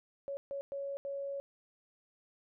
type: tone bursts at uneven times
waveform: sine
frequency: 557 Hz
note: C#5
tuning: 8 cents sharp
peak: -36 dBFS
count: 4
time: 0.28-0.37 / 0.51-0.61 / 0.72-0.97 / 1.05-1.4 s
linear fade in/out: 0 ms
effects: none